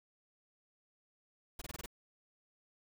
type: noise bursts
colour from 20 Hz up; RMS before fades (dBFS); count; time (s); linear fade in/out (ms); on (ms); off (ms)
pink; -44; 6; 1.59-1.861; 5; 26; 23
effects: none